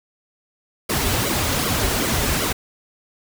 pink noise with flanger, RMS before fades -21 dBFS, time 0.89-2.53 s, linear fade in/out 10 ms, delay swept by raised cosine 1.1 to 6.2 ms, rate 2.6 Hz, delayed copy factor -0.8, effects none

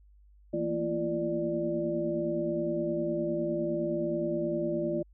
sine tone cluster, 165.4 / 228.1 / 237.8 / 340.8 / 591 Hz, E3 / A#3 / A#3 / F4 / D5, +6 / -37 / +35 / -42 / +11 cents, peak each -37 / -38 / -40 / -31 / -32 dBFS, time 0.53-5.03 s, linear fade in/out 10 ms, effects added 50 Hz sine -55 dBFS peak until 5.13 s

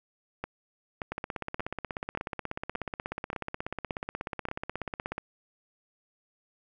two click trains, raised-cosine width 0.5 ms, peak -18 / -18 dBFS, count 68 / 8, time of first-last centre 1.12-5.181 / 0.44-4.486 s, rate 16.5 / 1.73 Hz, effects none

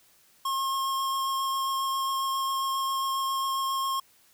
square tone with vibrato, 1076 Hz, C6, 48 cents sharp, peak -27 dBFS, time 0.45-4 s, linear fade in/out 5 ms, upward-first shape triangle, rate 7.4 Hz, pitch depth 11 cents each way, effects white hiss -61 dBFS RMS until 4.33 s

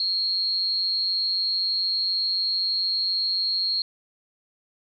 sine tone with amplitude modulation, 4261 Hz, C8, 31 cents sharp, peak -19 dBFS, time 0-3.82 s, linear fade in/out 2 ms, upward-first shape sine, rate 187 Hz, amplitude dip 60%, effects none

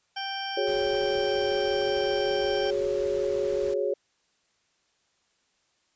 harmonic tone, 783 Hz, G5, 2 cents flat, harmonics 1 / 2 / 3 / 4 / 6 / 7, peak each -34 / -37 / -43 / -36 / -46 / -39 dBFS, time 0.16-2.71 s, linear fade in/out 10 ms
sine chord, F# suspended second, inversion none, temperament equal, 370 / 415.3 / 554.4 Hz, F#4 / G#4 / C#5, 0 / 0 / 0 cents, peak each -30 / -28 / -28 dBFS, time 0.57-3.94 s, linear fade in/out 5 ms
pink noise, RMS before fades -44 dBFS, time 0.67-3.74 s, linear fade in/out 2 ms
effects white hiss -70 dBFS RMS until 5.95 s + resampled to 16000 Hz

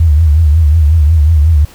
sine tone with vibrato, 77.78 Hz, D#2, in tune, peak -4 dBFS, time 0-1.65 s, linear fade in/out 5 ms, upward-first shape triangle, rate 5.5 Hz, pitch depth 150 cents each way, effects pink hiss -39 dBFS RMS until 1.74 s

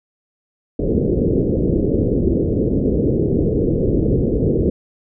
white low-pass noise, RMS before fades -17 dBFS, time 0.79-4.7 s, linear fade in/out 5 ms, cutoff 470 Hz, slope 48 dB/octave, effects none

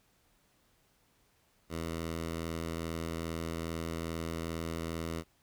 10% pulse tone, 82.41 Hz, E2, in tune, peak -27 dBFS, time 1.69-5.24 s, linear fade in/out 50 ms, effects pink hiss -70 dBFS RMS until 5.42 s

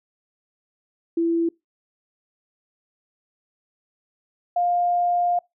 sine tone pair in turn, 334.4 / 704.5 Hz, E4 / F5, +25 / +15 cents, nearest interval octave + minor second, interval 1290 cents, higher second, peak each -18 dBFS, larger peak neither, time 1.17-1.49 / 4.56-5.39 s, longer second, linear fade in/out 5 ms, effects noise-tail reverb RT60 0.2 s tail -25 dB re dry

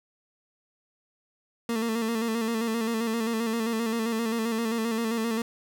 30% pulse tone with vibrato, 227 Hz, A#3, 46 cents flat, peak -23 dBFS, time 1.69-5.42 s, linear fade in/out 2 ms, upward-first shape square, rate 7.6 Hz, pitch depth 43 cents each way, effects none

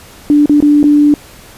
sine tone with dropouts, 293.7 Hz, D4, in tune, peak -4 dBFS, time 0.3-1.14 s, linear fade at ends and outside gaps 1 ms, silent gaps 0.458-0.495 / 0.604-0.625 / 0.83-0.84 s, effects pink hiss -37 dBFS RMS until 1.57 s + resampled to 32000 Hz

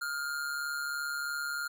square tone with amplitude modulation, 1409 Hz, F6, 15 cents sharp, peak -31 dBFS, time 0.01-1.68 s, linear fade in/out 10 ms, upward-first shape sine, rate 143 Hz, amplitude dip 55%, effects none

